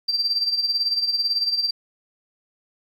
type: tone with tremolo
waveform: sine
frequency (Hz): 4699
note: D8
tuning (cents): 0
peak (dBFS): -16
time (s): 0.08-1.71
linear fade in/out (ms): 10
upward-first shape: sine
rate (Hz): 18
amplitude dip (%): 70
effects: tanh soft clip ceiling -13 dBFS + 9-bit